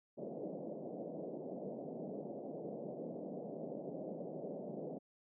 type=band-pass noise; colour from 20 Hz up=white; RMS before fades=-45 dBFS; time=0.17-4.99 s; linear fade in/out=20 ms; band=150 to 640 Hz; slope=48 dB/octave; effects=none